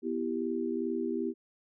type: chord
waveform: sine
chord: E minor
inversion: second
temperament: equal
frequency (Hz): 246.9 / 329.6 / 392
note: B3 / E4 / G4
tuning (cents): 0 / 0 / 0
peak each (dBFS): -34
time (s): 0.02-1.34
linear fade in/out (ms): 50
effects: none